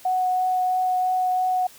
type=tone with vibrato; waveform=sine; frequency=738 Hz; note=F#5; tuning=5 cents flat; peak=-19 dBFS; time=0.05-1.67 s; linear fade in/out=5 ms; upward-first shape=triangle; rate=3 Hz; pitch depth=9 cents each way; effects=white hiss -48 dBFS RMS until 1.78 s